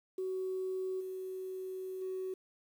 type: tone with level steps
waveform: sine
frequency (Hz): 375.1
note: F#4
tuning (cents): +24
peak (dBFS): -33 / -38 / -35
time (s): 0.18-2.34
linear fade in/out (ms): 5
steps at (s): 1 / 2.01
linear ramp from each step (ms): 10
effects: tanh soft clip ceiling -29 dBFS + 10-bit